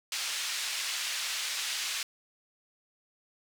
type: band-pass noise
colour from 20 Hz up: pink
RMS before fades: -34 dBFS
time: 0.12-2.03 s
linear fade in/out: 2 ms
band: 2400 to 7300 Hz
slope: 12 dB/octave
effects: none